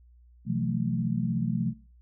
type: tone cluster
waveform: sine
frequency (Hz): 127.7 / 167.5 / 183.8 / 220.8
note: C3 / E3 / F#3 / A3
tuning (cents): -42 / +28 / -11 / +6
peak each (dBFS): -31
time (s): 0.45-1.74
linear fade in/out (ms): 50
effects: noise-tail reverb RT60 0.4 s tail -21 dB re dry + added 60 Hz sine -53 dBFS peak until 2.01 s